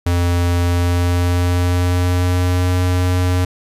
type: tone with pitch glide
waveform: square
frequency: 87.31 to 90.28 Hz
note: F2 to F#2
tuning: 0 to -42 cents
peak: -14 dBFS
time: 0.06-3.45 s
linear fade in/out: 5 ms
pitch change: +58 cents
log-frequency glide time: 0.62-2.73 s
effects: resampled to 32000 Hz